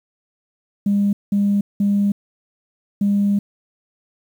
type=tone bursts at uneven times; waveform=sine; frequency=202 Hz; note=G#3; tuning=48 cents flat; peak=-13 dBFS; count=4; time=0.86-1.13 / 1.32-1.61 / 1.8-2.12 / 3.01-3.39 s; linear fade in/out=5 ms; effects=tanh soft clip ceiling -10 dBFS + 8-bit